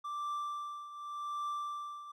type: tone with tremolo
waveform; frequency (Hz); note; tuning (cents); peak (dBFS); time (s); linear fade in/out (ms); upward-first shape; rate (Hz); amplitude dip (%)
triangle; 1174.7; D6; 0; -32; 0.04-2.12; 10; triangle; 0.87; 75
effects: none